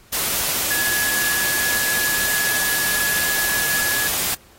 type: tone in noise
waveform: sine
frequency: 1687 Hz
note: G#6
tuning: 27 cents sharp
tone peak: -22 dBFS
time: 0.7-4.08 s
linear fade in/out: 10 ms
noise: white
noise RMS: -22 dBFS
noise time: 0.12-4.35 s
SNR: -3 dB
effects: pink hiss -51 dBFS RMS until 4.58 s + AAC 48 kbps